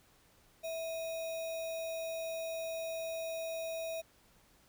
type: tone with sample-and-hold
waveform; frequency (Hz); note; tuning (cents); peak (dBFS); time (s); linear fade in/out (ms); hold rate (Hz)
sine; 653; E5; -17; -36; 0.63-4.02; 20; 3150
effects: pink hiss -66 dBFS RMS until 4.68 s